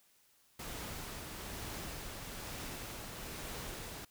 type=noise with tremolo; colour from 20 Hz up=pink; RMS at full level=-43 dBFS; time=0.59-4.05 s; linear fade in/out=5 ms; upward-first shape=triangle; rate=1.1 Hz; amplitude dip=30%; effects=white hiss -69 dBFS RMS until 4.1 s